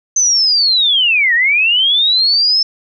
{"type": "linear two-way sweep", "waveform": "sine", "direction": "down then up", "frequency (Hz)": [6230, 1810, 5310], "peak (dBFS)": -9, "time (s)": [0.16, 2.63], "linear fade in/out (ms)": 5, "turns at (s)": 1.34, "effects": []}